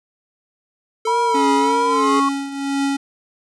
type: tone with vibrato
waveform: square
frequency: 441.8 Hz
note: A4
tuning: 7 cents sharp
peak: -21 dBFS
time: 1.05-2.2 s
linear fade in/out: 5 ms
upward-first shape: sine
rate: 1.6 Hz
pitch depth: 90 cents each way
type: tone with pitch glide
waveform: sine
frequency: 971 to 1102.6 Hz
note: B5 to C#6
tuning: -30 to -10 cents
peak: -16 dBFS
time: 1.07-2.29 s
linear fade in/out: 5 ms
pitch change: +220 cents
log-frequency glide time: 1.79-2.17 s
type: tone with tremolo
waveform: square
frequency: 277.2 Hz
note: C#4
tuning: in tune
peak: -17 dBFS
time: 1.34-2.97 s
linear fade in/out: 10 ms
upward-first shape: triangle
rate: 1.5 Hz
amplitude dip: 75%
effects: resampled to 22050 Hz + 8-bit